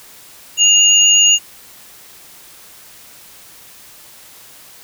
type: tone pair together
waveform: sine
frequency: 2825 / 6754 Hz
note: F7 / G#8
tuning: +19 / +28 cents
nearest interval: octave + minor third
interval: 1509 cents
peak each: -10 dBFS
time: 0.57-1.39 s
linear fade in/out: 50 ms
effects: white hiss -41 dBFS RMS until 4.83 s